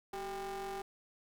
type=ring-modulated tone; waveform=45% pulse; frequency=203.9 Hz; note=G#3; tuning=32 cents flat; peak=-36 dBFS; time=0.13-0.82 s; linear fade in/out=5 ms; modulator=589 Hz; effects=none